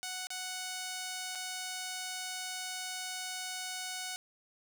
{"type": "tone with dropouts", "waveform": "5% pulse", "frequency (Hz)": 740, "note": "F#5", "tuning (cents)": 0, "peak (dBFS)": -26, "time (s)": [0.03, 4.16], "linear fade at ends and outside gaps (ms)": 0, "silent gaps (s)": [[0.27, 0.304], [1.351, 1.355]], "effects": []}